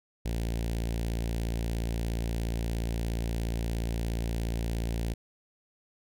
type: tone with notch filter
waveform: sawtooth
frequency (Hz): 57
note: A#1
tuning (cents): -38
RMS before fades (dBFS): -31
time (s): 0.25-5.14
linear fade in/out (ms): 10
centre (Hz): 1200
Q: 0.85
effects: none